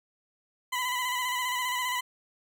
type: tone with vibrato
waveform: 20% pulse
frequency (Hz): 1000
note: B5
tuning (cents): +21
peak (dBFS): -23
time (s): 0.72-2.01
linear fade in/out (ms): 10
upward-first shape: square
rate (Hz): 15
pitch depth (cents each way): 34
effects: none